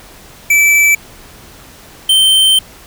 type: tone pair in turn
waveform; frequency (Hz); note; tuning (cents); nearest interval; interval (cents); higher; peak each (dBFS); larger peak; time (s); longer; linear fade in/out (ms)
square; 2316 / 3110; D7 / G7; -25 / -14; perfect fourth; 511; second; -7; neither; 0.5-0.95 / 2.09-2.59; second; 5
effects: pink hiss -38 dBFS RMS until 2.86 s